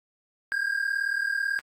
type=tone pair together; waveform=triangle; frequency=1592 / 1630.2 Hz; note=G6 / G#6; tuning=+26 / -33 cents; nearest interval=unison; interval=41 cents; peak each=-26 dBFS; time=0.52-1.59 s; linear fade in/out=0 ms; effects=AAC 64 kbps